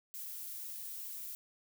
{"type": "noise with high-pass filter sweep", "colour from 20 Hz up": "violet", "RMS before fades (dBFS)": -44, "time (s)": [0.14, 1.35], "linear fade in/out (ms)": 0, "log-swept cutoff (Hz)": [380, 230], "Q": 1.4, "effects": []}